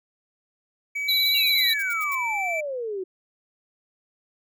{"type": "tone with pitch glide", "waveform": "triangle", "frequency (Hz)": [2279, 2326], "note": ["C#7", "D7"], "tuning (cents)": [47, -17], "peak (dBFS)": -24, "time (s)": [0.95, 2.61], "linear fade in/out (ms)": 10, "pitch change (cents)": 36, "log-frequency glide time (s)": [1.96, 2.34]}
{"type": "tone with vibrato", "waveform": "square", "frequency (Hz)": 3951, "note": "B7", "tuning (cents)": 0, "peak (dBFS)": -20, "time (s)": [1.08, 1.74], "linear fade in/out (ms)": 10, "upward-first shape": "sine", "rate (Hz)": 17, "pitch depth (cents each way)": 24}
{"type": "noise bursts", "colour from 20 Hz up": "violet", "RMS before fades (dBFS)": -37, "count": 9, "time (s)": [1.25, 2.151], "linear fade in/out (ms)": 5, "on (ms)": 37, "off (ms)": 71}
{"type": "exponential sweep", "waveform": "sine", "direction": "down", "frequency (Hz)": [2853, 362.2], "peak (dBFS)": -27, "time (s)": [1.34, 3.04], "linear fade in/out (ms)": 10}
{"effects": []}